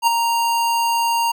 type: tone with ADSR envelope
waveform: square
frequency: 931 Hz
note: A#5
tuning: 2 cents flat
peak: -11 dBFS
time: 0.02-1.32 s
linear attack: 51 ms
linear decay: 12 ms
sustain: -6 dB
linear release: 10 ms
effects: none